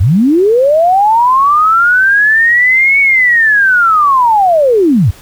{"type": "linear two-way sweep", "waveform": "sine", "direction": "up then down", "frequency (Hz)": [76.6, 2242, 76.6], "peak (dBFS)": -5, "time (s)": [0, 5.11], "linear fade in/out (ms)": 10, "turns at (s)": 3, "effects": ["pink hiss -38 dBFS RMS until 5.21 s"]}